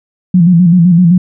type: tone with vibrato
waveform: sine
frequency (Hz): 174.5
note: F3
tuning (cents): -1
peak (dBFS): -3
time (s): 0.34-1.18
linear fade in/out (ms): 5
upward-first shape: square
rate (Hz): 7.8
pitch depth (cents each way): 73
effects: none